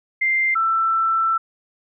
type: tone pair in turn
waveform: sine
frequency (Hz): 2093 / 1333.4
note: C7 / E6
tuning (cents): 0 / +19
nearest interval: minor sixth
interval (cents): 781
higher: first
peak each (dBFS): -16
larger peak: neither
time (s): 0.21-0.55 / 0.55-1.38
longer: second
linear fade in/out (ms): 10
effects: none